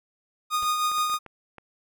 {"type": "tone with tremolo", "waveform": "45% pulse", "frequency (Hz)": 1232, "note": "D#6", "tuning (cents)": -17, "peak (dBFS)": -21, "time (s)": [0.5, 1.19], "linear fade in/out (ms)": 50, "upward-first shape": "triangle", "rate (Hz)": 6.4, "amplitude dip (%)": 45}
{"type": "noise with exponential decay", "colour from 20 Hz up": "pink", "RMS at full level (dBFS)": -38, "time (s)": [0.62, 0.71], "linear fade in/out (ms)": 5, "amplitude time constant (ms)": 18}
{"type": "clicks", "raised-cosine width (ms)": 0.5, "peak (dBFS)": -28, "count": 6, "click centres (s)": [0.916, 0.983, 1.098, 1.14, 1.263, 1.583]}
{"effects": []}